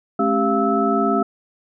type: tone cluster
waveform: sine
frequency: 213.9 / 272.2 / 392.4 / 690 / 1307 Hz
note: A3 / C#4 / G4 / F5 / E6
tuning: -49 / -31 / +2 / -21 / -15 cents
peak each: -22 dBFS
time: 0.19-1.23 s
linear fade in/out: 5 ms
effects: none